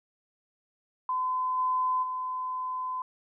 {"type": "tone with level steps", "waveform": "sine", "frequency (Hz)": 1019, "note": "C6", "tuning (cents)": -46, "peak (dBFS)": [-26, -24, -30], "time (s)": [1.09, 3.02], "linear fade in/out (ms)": 2, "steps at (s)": [1.57, 2.02], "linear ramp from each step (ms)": 20, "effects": []}